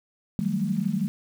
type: tone cluster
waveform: sine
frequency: 156.9 / 184.4 / 196.8 / 222.1 Hz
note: D#3 / F#3 / G3 / A3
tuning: +15 / -6 / +7 / +16 cents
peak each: -31 / -29 / -27 / -29 dBFS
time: 0.39-1.08 s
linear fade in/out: 0 ms
effects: 8-bit